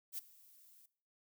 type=noise with ADSR envelope; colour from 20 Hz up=violet; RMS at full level=-40 dBFS; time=0.12-0.86 s; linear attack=61 ms; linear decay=15 ms; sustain=-23 dB; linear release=4 ms; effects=noise-tail reverb RT60 0.5 s tail -19 dB re dry